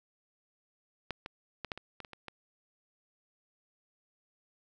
clicks, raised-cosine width 0.3 ms, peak -19 / -24 / -21 / -19 / -27 / -27 / -30 / -30 / -26 dBFS, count 9, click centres 1.107 / 1.261 / 1.647 / 1.718 / 1.776 / 2.003 / 2.048 / 2.133 / 2.283 s, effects none

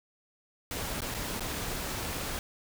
pink noise with dropouts, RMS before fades -35 dBFS, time 0.71-2.39 s, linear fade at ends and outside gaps 1 ms, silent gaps 1.006-1.018 / 1.142-1.146 / 1.396-1.406 s, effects none

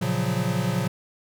square chord, Gb major seventh, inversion first, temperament equal, 116.54 / 138.59 / 174.61 / 185 Hz, Bb2 / Db3 / F3 / Gb3, 0 / 0 / 0 / 0 cents, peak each -29 dBFS, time 0.01-0.88 s, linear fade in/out 10 ms, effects none

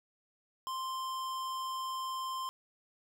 sine tone with hard clipping, 1046.5 Hz, C6, in tune, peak -37 dBFS, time 0.67-2.49 s, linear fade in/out 0 ms, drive 18 dB, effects none

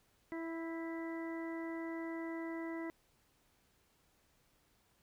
harmonic tone with a mistuned harmonic, 329.6 Hz, E4, in tune, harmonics 1 / 2 / 3 / 4 / 5 / 6, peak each -40 / -49 / -51 / -57 / -58 / -50 dBFS, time 0.32-2.9 s, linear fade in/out 0 ms, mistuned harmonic 5, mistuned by -28 cents, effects pink hiss -73 dBFS RMS until 5.02 s

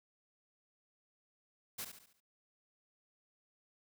white noise with echo, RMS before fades -42 dBFS, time 1.78-1.85 s, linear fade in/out 10 ms, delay 71 ms, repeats 5, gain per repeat -7 dB, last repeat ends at 2.205 s, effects none

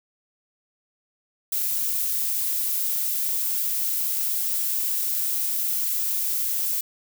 violet noise, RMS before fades -25 dBFS, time 1.52-6.81 s, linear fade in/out 5 ms, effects none

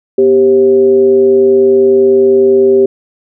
sine tone with frequency modulation, 392 Hz, G4, in tune, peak -4 dBFS, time 0.18-2.86 s, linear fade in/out 5 ms, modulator 146 Hz, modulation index 0.46, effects none

